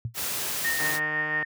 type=tone with exponential decay; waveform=sine; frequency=116.2 Hz; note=A#2; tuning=5 cents flat; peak=-23 dBFS; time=0.05-0.16 s; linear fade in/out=0 ms; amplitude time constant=22 ms
type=noise; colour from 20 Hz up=white; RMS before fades=-30 dBFS; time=0.14-1 s; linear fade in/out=50 ms
type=tone with tremolo; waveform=sine; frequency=1841 Hz; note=A#6; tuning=22 cents flat; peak=-23 dBFS; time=0.64-1.45 s; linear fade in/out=10 ms; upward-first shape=triangle; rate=5.8 Hz; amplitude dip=55%
type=click train; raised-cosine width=0.5 ms; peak=-19 dBFS; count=97; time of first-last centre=0.8-1.427 s; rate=153 Hz
effects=high-pass 60 Hz 12 dB/octave